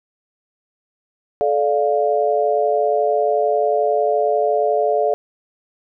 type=chord; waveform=sine; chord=D minor; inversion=second; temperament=equal with one note detuned; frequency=433.2 / 587.3 / 698.5 Hz; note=A4 / D5 / F5; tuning=-27 / 0 / 0 cents; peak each=-19 dBFS; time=1.41-5.14 s; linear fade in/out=0 ms; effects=none